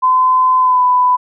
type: tone with pitch glide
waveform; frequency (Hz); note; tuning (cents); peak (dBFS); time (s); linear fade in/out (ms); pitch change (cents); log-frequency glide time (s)
sine; 1022 to 997.5; C6 to B5; -41 to +17; -8; 0.02-1.17; 20; -42; 0.59-0.83
effects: none